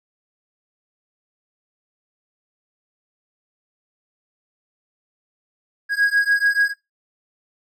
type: beating tone pair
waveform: triangle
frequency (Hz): 1643 / 1649.9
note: G#6 / G#6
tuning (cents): -19 / -12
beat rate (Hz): 6.9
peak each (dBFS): -17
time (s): 5.89-6.74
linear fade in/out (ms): 50
effects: noise-tail reverb RT60 0.2 s tail -18 dB re dry